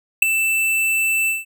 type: tone with ADSR envelope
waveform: square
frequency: 2655 Hz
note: E7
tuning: 12 cents sharp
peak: -4 dBFS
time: 0.22-1.45 s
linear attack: 6 ms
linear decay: 5 ms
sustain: -13 dB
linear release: 170 ms
effects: none